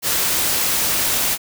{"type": "noise", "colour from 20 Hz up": "white", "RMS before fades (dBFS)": -19, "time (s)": [0.02, 1.38], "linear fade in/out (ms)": 50, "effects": []}